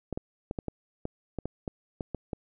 clicks, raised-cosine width 2 ms, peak -19 dBFS, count 12, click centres 0.127 / 0.175 / 0.511 / 0.588 / 0.683 / 1.054 / 1.387 / 1.456 / 1.678 / 2.008 / 2.147 / 2.332 s, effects none

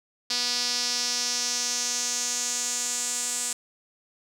sawtooth tone with band-pass filter sweep, 244.2 Hz, B3, 19 cents flat, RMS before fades -28 dBFS, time 0.3-3.53 s, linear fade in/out 5 ms, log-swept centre 4900 to 7800 Hz, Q 3.8, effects none

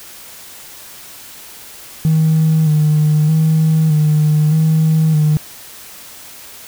triangle tone with vibrato, 155.2 Hz, D#3, 4 cents flat, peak -6 dBFS, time 2.05-5.37 s, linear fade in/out 0 ms, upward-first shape square, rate 0.81 Hz, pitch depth 35 cents each way, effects tanh soft clip ceiling -6 dBFS + white hiss -36 dBFS RMS until 6.67 s

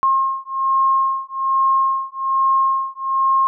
sine beating tone pair, 1071 / 1072.2 Hz, C6 / C6, +40 / +42 cents, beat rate 1.2 Hz, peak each -18 dBFS, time 0.03-3.47 s, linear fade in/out 0 ms, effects none

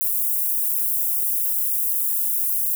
white high-pass noise, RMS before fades -22 dBFS, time 0.01-2.75 s, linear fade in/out 0 ms, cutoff 11000 Hz, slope 24 dB/octave, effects none

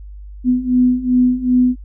sine beating tone pair, 248.6 / 251.2 Hz, B3 / B3, +12 / +30 cents, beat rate 2.6 Hz, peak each -16 / -13 dBFS, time 0.44-1.76 s, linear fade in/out 50 ms, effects added 50 Hz sine -31 dBFS peak until 1.84 s

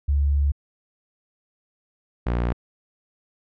sine / sawtooth tone pair in turn, 71.2 / 59.56 Hz, C#2 / A#1, +47 / +38 cents, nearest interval minor third, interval 309 cents, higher first, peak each -17 dBFS, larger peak neither, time 0.08-0.52 / 2.26-2.53 s, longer first, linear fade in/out 10 ms, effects low-pass 2000 Hz 12 dB/octave

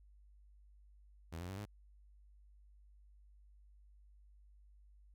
sawtooth tone with pitch steps, 82.41 / 88.84 / 95.76 / 103.23 Hz, E2 / F2 / G2 / G#2, 0 / +30 / -40 / -10 cents, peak -39 dBFS, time 1.32-1.656 s, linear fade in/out 10 ms, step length 84 ms, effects added 50 Hz sine -60 dBFS peak until 5.14 s

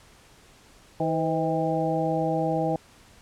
harmonic tone with a mistuned harmonic, 160 Hz, D#3, 49 cents sharp, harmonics 1 / 2 / 3 / 4 / 5, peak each -29 / -29 / -29 / -29 / -29 dBFS, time 1-2.76 s, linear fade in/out 2 ms, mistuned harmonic 3, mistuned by +79 cents, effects pink hiss -54 dBFS RMS until 3.21 s + low-pass 10000 Hz 12 dB/octave

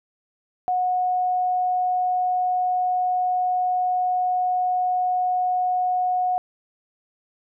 sine tone, 730 Hz, F#5, 24 cents flat, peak -19 dBFS, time 0.68-6.38 s, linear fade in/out 0 ms, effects none

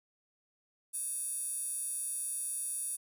square tone with high-pass filter, 516 Hz, C5, 24 cents flat, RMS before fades -37 dBFS, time 0.93-2.97 s, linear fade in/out 20 ms, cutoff 9600 Hz, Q 9.9, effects none

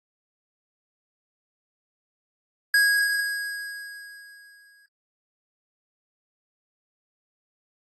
square tone with exponential decay, 1649 Hz, G#6, 13 cents flat, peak -16 dBFS, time 2.74-4.86 s, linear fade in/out 2 ms, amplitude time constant 460 ms, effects AAC 32 kbps

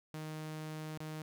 sawtooth tone with dropouts, 155.56 Hz, D#3, in tune, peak -37 dBFS, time 0.14-1.22 s, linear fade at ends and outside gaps 0 ms, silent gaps 0.975-1.004 s, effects none

